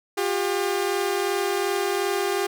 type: tone pair together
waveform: sawtooth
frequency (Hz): 357.6 / 400.3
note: F4 / G4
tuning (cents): +41 / +36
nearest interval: major second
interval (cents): 195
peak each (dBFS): -23 / -20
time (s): 0.17-2.47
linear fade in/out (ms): 10
effects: none